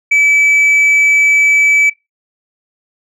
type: tone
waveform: sine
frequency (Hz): 2300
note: D7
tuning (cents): -37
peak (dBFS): -4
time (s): 0.11-1.9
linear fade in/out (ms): 10
effects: noise-tail reverb RT60 0.2 s tail -20 dB re dry + tanh soft clip ceiling -6 dBFS